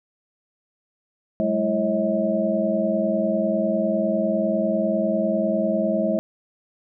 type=tone cluster; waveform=sine; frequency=192.6 / 212.6 / 330.5 / 547 / 637 Hz; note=G3 / G#3 / E4 / C#5 / D#5; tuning=-30 / +41 / +5 / -23 / +41 cents; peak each=-28 / -24 / -28 / -27 / -23 dBFS; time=1.4-6.19 s; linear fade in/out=0 ms; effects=none